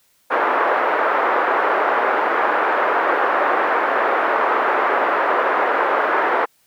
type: band-pass noise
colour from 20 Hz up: white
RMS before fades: -18 dBFS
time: 0.3-6.46 s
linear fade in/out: 20 ms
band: 380 to 1500 Hz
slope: 24 dB/octave
effects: white hiss -60 dBFS RMS until 6.66 s